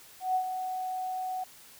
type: tone with ADSR envelope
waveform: sine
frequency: 744 Hz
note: F#5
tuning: 9 cents sharp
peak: -23 dBFS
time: 0.2-1.44 s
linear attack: 150 ms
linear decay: 81 ms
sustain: -8 dB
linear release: 6 ms
effects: white hiss -53 dBFS RMS until 1.79 s